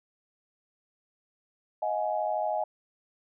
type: tone cluster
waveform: sine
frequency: 628 / 721 / 839 Hz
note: D#5 / F#5 / G#5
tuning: +16 / -45 / +17 cents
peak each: -30 / -32 / -31 dBFS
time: 1.82-2.64 s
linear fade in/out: 5 ms
effects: none